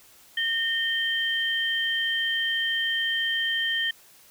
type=tone pair together; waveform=sine; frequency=1832 / 3133 Hz; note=A#6 / G7; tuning=-31 / -2 cents; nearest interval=major sixth; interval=929 cents; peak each=-26 dBFS; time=0.37-3.91 s; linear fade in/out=5 ms; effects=white hiss -54 dBFS RMS until 4.3 s